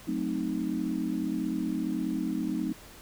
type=chord; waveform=sine; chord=F# diminished seventh; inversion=none; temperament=equal; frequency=185 / 220 / 261.6 / 311.1 Hz; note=F#3 / A3 / C4 / Eb4; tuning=0 / 0 / 0 / 0 cents; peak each=-35 / -34 / -33 / -32 dBFS; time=0.07-2.73 s; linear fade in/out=10 ms; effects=pink hiss -50 dBFS RMS until 3.01 s